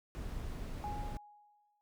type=noise; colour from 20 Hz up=brown; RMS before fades=-41 dBFS; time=0.15-1.17 s; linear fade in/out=0 ms
type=tone with exponential decay; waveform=sine; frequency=830.6 Hz; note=G#5; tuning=in tune; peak=-37 dBFS; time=0.84-1.81 s; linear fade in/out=0 ms; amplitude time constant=210 ms
effects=none